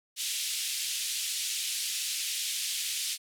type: band-pass noise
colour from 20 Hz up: pink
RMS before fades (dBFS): -33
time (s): 0.16-3.18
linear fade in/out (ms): 50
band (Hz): 2800 to 12000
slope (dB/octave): 24
effects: none